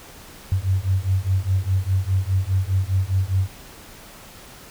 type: beating tone pair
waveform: sine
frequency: 92.5 / 97.4 Hz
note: F#2 / G2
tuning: 0 / -11 cents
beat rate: 4.9 Hz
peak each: -21 dBFS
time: 0.52-3.48 s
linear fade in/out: 0 ms
effects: pink hiss -43 dBFS RMS until 4.7 s